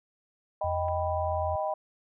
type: chord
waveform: sine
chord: Eb augmented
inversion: none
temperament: equal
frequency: 622.3 / 784 / 987.8 Hz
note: Eb5 / G5 / B5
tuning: 0 / 0 / 0 cents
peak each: -30 / -32 / -35 dBFS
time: 0.61-1.74 s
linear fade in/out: 5 ms
type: tone with pitch glide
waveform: sine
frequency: 85.4 to 84.13 Hz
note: F2 to E2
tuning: -38 to +36 cents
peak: -32 dBFS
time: 0.64-1.56 s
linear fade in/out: 5 ms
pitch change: -26 cents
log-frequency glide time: 0.87-1.29 s
type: clicks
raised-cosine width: 0.5 ms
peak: -36 dBFS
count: 2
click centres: 0.883 / 0.886 s
effects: none